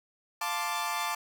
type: chord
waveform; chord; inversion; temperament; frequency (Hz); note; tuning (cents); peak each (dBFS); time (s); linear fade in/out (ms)
sawtooth; D minor seventh; first; equal; 698.5 / 880 / 1046.5 / 1174.7; F5 / A5 / C6 / D6; 0 / 0 / 0 / 0; -35 / -30 / -35 / -30; 0.41-1.15; 5
effects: none